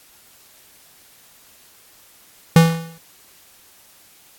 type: tone with exponential decay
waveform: square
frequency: 164.8 Hz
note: E3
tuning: in tune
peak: -5 dBFS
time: 2.56-2.98 s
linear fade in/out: 2 ms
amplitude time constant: 90 ms
effects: white hiss -50 dBFS RMS until 4.38 s + AAC 64 kbps